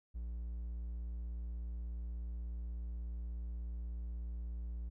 triangle tone, 58.27 Hz, A#1, in tune, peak -37 dBFS, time 0.14-4.9 s, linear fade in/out 20 ms, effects none

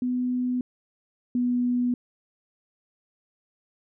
sine tone pair in turn, 249.5 / 245.6 Hz, B3 / B3, +18 / -9 cents, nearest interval unison, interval 27 cents, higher first, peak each -23 / -21 dBFS, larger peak second, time 0.02-0.61 / 1.35-1.94 s, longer neither, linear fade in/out 2 ms, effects none

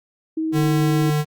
sine tone with vibrato, 318.1 Hz, D#4, 38 cents sharp, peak -20 dBFS, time 0.37-1.1 s, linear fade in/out 5 ms, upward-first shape triangle, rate 18 Hz, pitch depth 9 cents each way
square tone, 150 Hz, D3, 37 cents sharp, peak -18 dBFS, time 0.52-1.25 s, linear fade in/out 50 ms
effects Opus 32 kbps

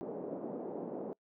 white band-pass noise, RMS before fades -41 dBFS, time 0.01-1.13 s, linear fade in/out 0 ms, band 200 to 570 Hz, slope 24 dB/octave, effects noise-tail reverb RT60 0.1 s tail -25 dB re dry

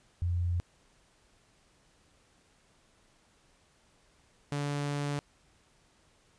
sine / sawtooth tone pair in turn, 87.31 / 144.15 Hz, F2 / D3, 0 / -32 cents, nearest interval major sixth, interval 868 cents, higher second, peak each -27 dBFS, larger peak neither, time 0.22-0.6 / 4.52-5.19 s, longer second, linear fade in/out 0 ms, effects pink hiss -66 dBFS RMS until 6.38 s + resampled to 22050 Hz

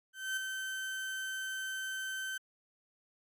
35% pulse tone with ADSR envelope, 1542 Hz, G6, 29 cents flat, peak -30 dBFS, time 0.13-2.38 s, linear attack 240 ms, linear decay 7 ms, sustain -5 dB, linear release 9 ms, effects AAC 64 kbps

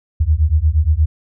sine beating tone pair, 73.42 / 81.92 Hz, D2 / E2, 0 / -10 cents, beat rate 8.5 Hz, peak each -14 dBFS, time 0.2-1.06 s, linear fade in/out 10 ms, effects none

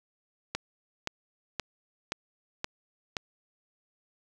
click train, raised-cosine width 0.2 ms, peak -13 dBFS, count 6, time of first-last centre 0.55-3.168 s, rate 1.91 Hz, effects none

